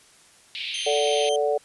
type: band-pass noise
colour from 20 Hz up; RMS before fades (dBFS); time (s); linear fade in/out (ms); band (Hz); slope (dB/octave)
white; -32; 0.55-1.29; 0; 2300 to 4000; 48
type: tone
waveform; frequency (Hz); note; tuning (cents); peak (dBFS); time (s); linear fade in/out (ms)
sawtooth; 3136; G7; 0; -26; 0.74-1.36; 2
type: chord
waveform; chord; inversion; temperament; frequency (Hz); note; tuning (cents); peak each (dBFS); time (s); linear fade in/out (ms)
sine; D major; second; equal with one note detuned; 440 / 580.2 / 740; A4 / D5 / F#5; 0 / -21 / 0; -23 / -24 / -27; 0.86-1.58; 10
effects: white hiss -54 dBFS RMS until 1.64 s + resampled to 24000 Hz